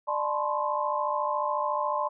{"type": "tone cluster", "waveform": "sine", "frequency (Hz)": [596, 870, 1013, 1067], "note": ["D5", "A5", "B5", "C6"], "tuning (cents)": [25, -20, 44, 34], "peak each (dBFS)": -31, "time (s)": [0.07, 2.09], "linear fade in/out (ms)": 20, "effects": []}